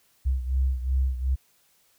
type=beating tone pair; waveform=sine; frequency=64.7 / 67.4 Hz; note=C2 / C#2; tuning=-19 / -48 cents; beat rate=2.7 Hz; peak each=-23 / -28 dBFS; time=0.25-1.36 s; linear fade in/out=20 ms; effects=white hiss -64 dBFS RMS until 1.98 s